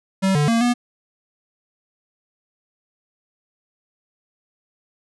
square tone with pitch steps, 192 / 147.4 / 230.1 / 242.6 Hz, G3 / D3 / A#3 / B3, -36 / +7 / -22 / -31 cents, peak -16 dBFS, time 0.22-0.74 s, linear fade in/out 20 ms, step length 130 ms, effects resampled to 24000 Hz

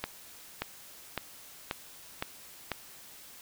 accelerating click train, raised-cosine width 0.3 ms, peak -15 dBFS, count 6, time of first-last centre 0.04-2.717 s, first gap 580 ms, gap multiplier 0.96, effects white hiss -51 dBFS RMS until 3.41 s

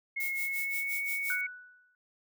sine tone with pitch glide, 2164 to 2227 Hz, C#7 to C#7, -42 to +7 cents, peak -31 dBFS, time 0.16-1.47 s, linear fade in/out 10 ms, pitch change +49 cents, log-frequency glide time 0.31-0.96 s
violet noise with tremolo, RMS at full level -37 dBFS, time 0.2-1.41 s, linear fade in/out 2 ms, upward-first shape sine, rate 5.7 Hz, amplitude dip 85%
sine tone with exponential decay, 1480 Hz, F#6, in tune, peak -29 dBFS, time 1.3-1.95 s, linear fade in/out 1 ms, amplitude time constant 140 ms
effects none

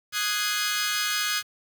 15% pulse chord, Ab dominant seventh, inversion second, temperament equal, 1244.5 / 1480 / 1661.2 / 2093 Hz, Eb6 / Gb6 / Ab6 / C7, 0 / 0 / 0 / 0 cents, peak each -24 / -24 / -22 / -26 dBFS, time 0.12-1.43 s, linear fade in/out 50 ms, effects 8-bit

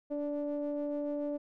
triangle ring-modulated tone, 146.83 Hz, D3, in tune, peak -27 dBFS, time 0.1-1.38 s, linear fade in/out 20 ms, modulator 437 Hz, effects none

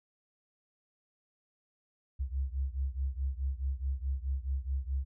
sine beating tone pair, 65.41 / 70.11 Hz, C2 / C#2, 0 / +20 cents, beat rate 4.7 Hz, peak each -33 / -35 dBFS, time 2.19-5.05 s, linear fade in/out 20 ms, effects none

